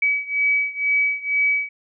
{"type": "beating tone pair", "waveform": "sine", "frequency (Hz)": [2279, 2281.1], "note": ["C#7", "C#7"], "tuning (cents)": [47, 49], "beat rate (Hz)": 2.1, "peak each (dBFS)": [-20, -22], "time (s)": [0.02, 1.69], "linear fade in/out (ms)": 5, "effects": []}